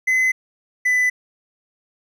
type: tone pair in turn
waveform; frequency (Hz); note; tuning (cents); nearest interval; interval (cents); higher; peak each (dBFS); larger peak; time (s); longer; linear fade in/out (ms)
triangle; 2035 / 1997.7; C7 / B6; -49 / +19; unison; 32; first; -13; neither; 0.07-0.32 / 0.85-1.1; neither; 10
effects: none